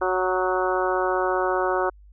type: harmonic tone with a mistuned harmonic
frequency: 185 Hz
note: F#3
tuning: in tune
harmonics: 2 / 3 / 4 / 5 / 6 / 7 / 8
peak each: -25 / -27 / -28 / -29 / -30 / -30 / -31 dBFS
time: 0.01-1.9 s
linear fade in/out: 10 ms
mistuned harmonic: 7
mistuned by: -20 cents
effects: added 50 Hz sine -46 dBFS peak until 2.12 s